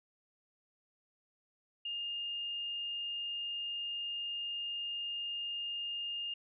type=tone; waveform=sine; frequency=2824 Hz; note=F7; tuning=19 cents sharp; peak=-36 dBFS; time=1.85-6.34 s; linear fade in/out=5 ms; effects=none